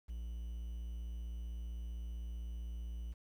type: tone with quantisation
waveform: triangle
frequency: 57.8 Hz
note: A#1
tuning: 14 cents flat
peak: -38 dBFS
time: 0.08-3.14 s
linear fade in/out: 20 ms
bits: 11
effects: none